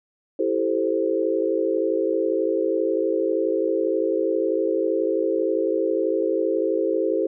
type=chord; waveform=sine; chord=A minor seventh; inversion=second; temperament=equal with one note detuned; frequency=329.6 / 387.7 / 440 / 523.3 Hz; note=E4 / G4 / A4 / C5; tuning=0 / -19 / 0 / 0 cents; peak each=-25 dBFS; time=0.39-7.27 s; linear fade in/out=5 ms; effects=none